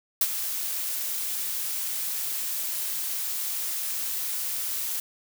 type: noise with ADSR envelope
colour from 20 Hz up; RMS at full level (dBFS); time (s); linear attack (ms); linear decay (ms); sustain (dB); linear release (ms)
blue; -20; 0.21-5; 4; 49; -10; 3
effects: none

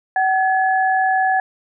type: tone pair together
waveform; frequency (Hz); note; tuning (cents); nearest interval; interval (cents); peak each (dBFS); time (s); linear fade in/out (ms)
sine; 757.3 / 1700; F#5 / G#6; +40 / +40; octave + major second; 1400; -15 / -20; 0.16-1.4; 2
effects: none

